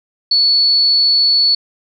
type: tone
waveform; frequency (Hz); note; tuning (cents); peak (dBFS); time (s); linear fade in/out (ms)
sine; 4427; C#8; -3; -9; 0.31-1.55; 5
effects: none